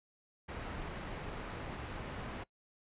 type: low-pass noise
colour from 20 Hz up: pink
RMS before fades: -43 dBFS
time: 0.48-2.44 s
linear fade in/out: 10 ms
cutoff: 2400 Hz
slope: 12 dB/octave
effects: noise-tail reverb RT60 0.1 s tail -21 dB re dry + resampled to 8000 Hz